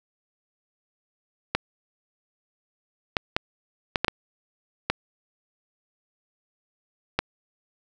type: clicks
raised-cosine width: 0.3 ms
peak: -5 dBFS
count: 8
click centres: 1.55 / 3.168 / 3.365 / 3.958 / 4.046 / 4.082 / 4.9 / 7.19 s
effects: none